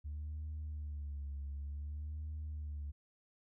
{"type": "tone with vibrato", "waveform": "sine", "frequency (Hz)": 73.42, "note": "D2", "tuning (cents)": 0, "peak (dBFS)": -38, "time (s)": [0.04, 2.92], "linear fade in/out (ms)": 20, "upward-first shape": "sine", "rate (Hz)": 0.55, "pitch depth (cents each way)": 77, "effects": ["tanh soft clip ceiling -37 dBFS"]}